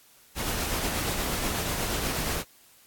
pink noise with tremolo, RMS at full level -28 dBFS, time 0.35-2.44 s, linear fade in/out 50 ms, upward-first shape triangle, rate 8.3 Hz, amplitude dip 30%, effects white hiss -57 dBFS RMS until 2.86 s + AAC 64 kbps

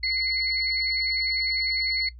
sine tone pair together, 2064 / 4373 Hz, C7 / C#8, -24 / -24 cents, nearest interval octave + minor second, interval 1300 cents, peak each -26 dBFS, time 0.03-2.09 s, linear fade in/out 5 ms, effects noise-tail reverb RT60 0.1 s tail -18 dB re dry + added 60 Hz sine -41 dBFS peak until 2.19 s

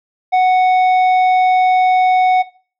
sine tone with tanh clipping, 740 Hz, F#5, in tune, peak -10 dBFS, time 0.32-2.43 s, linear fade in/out 20 ms, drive 7 dB, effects noise-tail reverb RT60 0.4 s tail -18 dB re dry

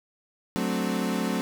35% pulse chord, D dominant seventh, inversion first, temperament equal, 185 / 220 / 261.6 / 293.7 Hz, F#3 / A3 / C4 / D4, 0 / 0 / 0 / 0 cents, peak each -28 / -28 / -29 / -34 dBFS, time 0.56-1.41 s, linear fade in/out 0 ms, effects none

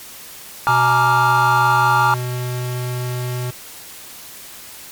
triangle chord, Bb dominant seventh, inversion third, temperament equal with one note detuned, 847.1 / 932.3 / 1174.7 / 1396.9 Hz, Ab5 / Bb5 / D6 / F6, +34 / 0 / 0 / 0 cents, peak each -16 dBFS, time 0.67-2.14 s, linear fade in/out 0 ms
square tone, 124.3 Hz, B2, 12 cents sharp, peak -22 dBFS, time 0.68-3.51 s, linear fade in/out 10 ms
effects white hiss -37 dBFS RMS until 4.91 s + MP3 96 kbps

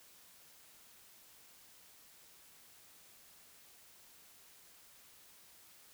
silence, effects white hiss -61 dBFS RMS until 5.93 s

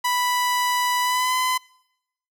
sawtooth tone with pitch glide, 987.8 to 1016.2 Hz, B5 to B5, 0 to +49 cents, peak -16 dBFS, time 0.04-1.58 s, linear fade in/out 10 ms, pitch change +49 cents, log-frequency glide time 1.01-1.34 s, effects noise-tail reverb RT60 0.9 s tail -26 dB re dry

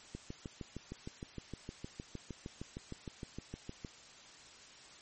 click train, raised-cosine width 3 ms, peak -29 dBFS, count 25, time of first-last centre 0.15-3.848 s, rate 6.49 Hz, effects white hiss -56 dBFS RMS until 5.01 s + MP3 32 kbps

